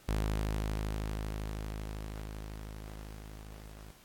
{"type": "tone with level ramp", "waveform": "sawtooth", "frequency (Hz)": 52.7, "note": "G#1", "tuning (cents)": 26, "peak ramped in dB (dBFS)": [-25, -44], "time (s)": [0.08, 3.92], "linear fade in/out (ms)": 10, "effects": ["pink hiss -59 dBFS RMS until 4.04 s", "AAC 64 kbps"]}